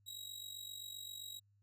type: tone with amplitude modulation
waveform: sawtooth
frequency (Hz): 3838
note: A#7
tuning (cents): +50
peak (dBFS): -40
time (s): 0.06-1.4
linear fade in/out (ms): 20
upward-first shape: sine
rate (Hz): 47.6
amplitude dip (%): 70
effects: added 101 Hz sine -69 dBFS peak until 1.62 s